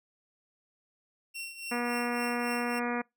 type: tone with tremolo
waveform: sawtooth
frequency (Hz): 2726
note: F7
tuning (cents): -43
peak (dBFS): -32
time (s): 1.34-2.8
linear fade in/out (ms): 20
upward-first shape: triangle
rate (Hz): 3.6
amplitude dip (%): 75
type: harmonic tone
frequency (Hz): 241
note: B3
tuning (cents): -42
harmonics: 1 / 2 / 3 / 4 / 5 / 6 / 7 / 8 / 9 / 10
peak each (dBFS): -33 / -36 / -38 / -39 / -40 / -41 / -41 / -42 / -43 / -43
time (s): 1.71-3.02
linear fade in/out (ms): 10
effects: noise-tail reverb RT60 0.2 s tail -26 dB re dry